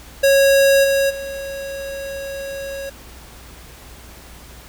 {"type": "tone with level steps", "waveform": "square", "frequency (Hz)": 550, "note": "C#5", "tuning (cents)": -14, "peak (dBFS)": [-11, -15, -27], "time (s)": [0.23, 2.9], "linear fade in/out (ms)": 10, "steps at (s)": [0.83, 1.09], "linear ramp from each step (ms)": 20, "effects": ["added 60 Hz sine -42 dBFS peak until 4.68 s", "pink hiss -42 dBFS RMS until 4.68 s"]}